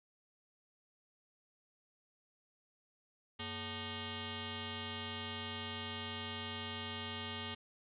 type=tone with frequency modulation; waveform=sine; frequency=1541 Hz; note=G6; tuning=30 cents flat; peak=-40 dBFS; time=3.39-7.55 s; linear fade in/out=10 ms; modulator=327 Hz; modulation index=6; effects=none